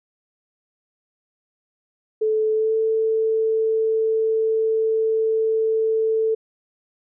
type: tone with pitch glide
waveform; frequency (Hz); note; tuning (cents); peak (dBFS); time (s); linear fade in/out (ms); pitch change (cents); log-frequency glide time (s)
sine; 434.9 to 442.8; A4 to A4; -20 to +11; -17; 2.21-6.35; 10; +31; 2.53-2.75
effects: none